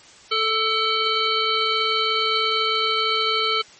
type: harmonic tone with a mistuned harmonic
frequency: 440 Hz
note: A4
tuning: in tune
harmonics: 1 / 3 / 5 / 7 / 9 / 10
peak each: -27 / -23 / -27 / -24 / -28 / -28 dBFS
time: 0.31-3.62 s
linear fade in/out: 10 ms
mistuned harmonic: 5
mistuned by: +49 cents
effects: white hiss -47 dBFS RMS until 3.79 s + MP3 32 kbps